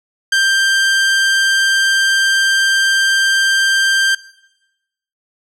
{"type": "tone", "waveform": "sawtooth", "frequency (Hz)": 1578, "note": "G6", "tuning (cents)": 11, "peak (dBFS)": -7, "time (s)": [0.32, 4.15], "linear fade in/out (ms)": 5, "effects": ["noise-tail reverb RT60 1.0 s tail -20 dB re dry", "low-pass 8000 Hz 12 dB/octave"]}